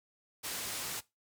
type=low-pass noise; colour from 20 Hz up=white; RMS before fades=-39 dBFS; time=0.43-1.01 s; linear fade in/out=20 ms; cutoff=12000 Hz; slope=12 dB/octave; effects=noise-tail reverb RT60 0.2 s tail -19 dB re dry + high-pass 60 Hz 12 dB/octave